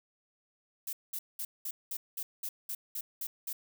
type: noise bursts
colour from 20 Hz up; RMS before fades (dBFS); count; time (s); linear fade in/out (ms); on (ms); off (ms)
violet; -37; 11; 0.87-3.53; 5; 60; 200
effects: none